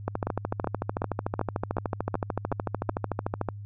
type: two click trains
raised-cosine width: 1 ms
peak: -13 / -13 dBFS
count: 8 / 47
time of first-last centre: 0.27-2.892 / 0.08-3.487 s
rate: 2.67 / 13.5 Hz
effects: added 102 Hz sine -37 dBFS peak until 3.65 s